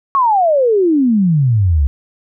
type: exponential sweep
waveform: sine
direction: down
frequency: 1126 to 66.1 Hz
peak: -9 dBFS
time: 0.15-1.87 s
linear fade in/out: 0 ms
effects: none